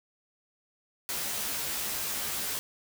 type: noise with comb filter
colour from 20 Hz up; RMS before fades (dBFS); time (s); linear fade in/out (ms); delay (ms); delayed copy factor
white; -33; 1.09-2.59; 0; 14; +0.8
effects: none